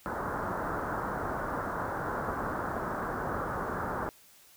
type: low-pass noise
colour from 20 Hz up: white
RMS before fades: -34 dBFS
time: 0.06-4.09 s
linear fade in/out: 0 ms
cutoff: 1500 Hz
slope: 48 dB/octave
effects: white hiss -58 dBFS RMS until 4.56 s